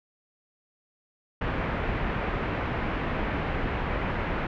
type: low-pass noise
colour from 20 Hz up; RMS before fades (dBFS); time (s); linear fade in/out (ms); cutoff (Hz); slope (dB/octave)
pink; -29; 1.41-4.47; 5; 2400; 24
effects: none